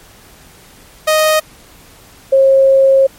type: tone pair in turn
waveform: sawtooth / sine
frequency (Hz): 622.3 / 538.6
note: D#5 / C#5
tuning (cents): 0 / -50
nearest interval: minor third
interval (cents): 250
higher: first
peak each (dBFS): -5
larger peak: neither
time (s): 1.07-1.4 / 2.32-3.07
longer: second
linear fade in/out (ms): 10
effects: pink hiss -42 dBFS RMS until 3.18 s + MP3 64 kbps